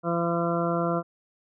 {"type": "harmonic tone", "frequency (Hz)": 170, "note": "F3", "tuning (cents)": -46, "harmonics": [1, 2, 3, 4, 6, 7, 8], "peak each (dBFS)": [-28, -30, -30, -30, -35, -35, -33], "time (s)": [0.03, 1.03], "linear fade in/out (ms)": 50, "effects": []}